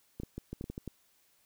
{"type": "clicks", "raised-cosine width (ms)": 3, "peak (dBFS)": -26, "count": 9, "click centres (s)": [0.2, 0.234, 0.38, 0.53, 0.611, 0.641, 0.7, 0.779, 0.877], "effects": ["white hiss -69 dBFS RMS until 1.45 s"]}